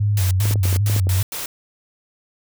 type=tone with vibrato; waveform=sine; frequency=98.2 Hz; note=G2; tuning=4 cents sharp; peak=-15 dBFS; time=0-1.23 s; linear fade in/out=10 ms; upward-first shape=square; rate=2.5 Hz; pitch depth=88 cents each way
type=noise bursts; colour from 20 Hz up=white; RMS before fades=-28 dBFS; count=6; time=0.17-1.46 s; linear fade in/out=2 ms; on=140 ms; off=90 ms
type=clicks; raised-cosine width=2 ms; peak=-15 dBFS; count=9; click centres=0.455 / 0.51 / 0.557 / 0.655 / 0.728 / 0.761 / 0.898 / 0.963 / 1.07 s
effects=none